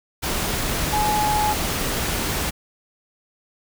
sine tone in noise, 844 Hz, G#5, 28 cents sharp, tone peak -19 dBFS, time 0.92-1.54 s, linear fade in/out 20 ms, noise pink, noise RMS -24 dBFS, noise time 0.22-2.51 s, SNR +2 dB, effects none

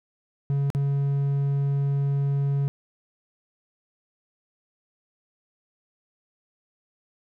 triangle tone with dropouts, 140 Hz, C#3, 18 cents sharp, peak -19 dBFS, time 0.5-2.68 s, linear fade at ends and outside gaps 0 ms, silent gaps 0.702-0.749 s, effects none

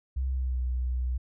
sine tone with pitch glide, 65.41 to 62.42 Hz, C2 to B1, 0 to +19 cents, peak -26 dBFS, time 0.16-1.18 s, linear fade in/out 10 ms, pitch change -81 cents, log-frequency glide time 0.3-0.61 s, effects none

